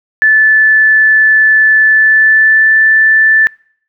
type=tone with pitch glide; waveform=sine; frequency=1745 to 1760.2 Hz; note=A6 to A6; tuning=-15 to 0 cents; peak=-4 dBFS; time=0.22-3.47 s; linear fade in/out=0 ms; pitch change=+15 cents; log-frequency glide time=1.85-2.76 s; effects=noise-tail reverb RT60 0.6 s tail -26 dB re dry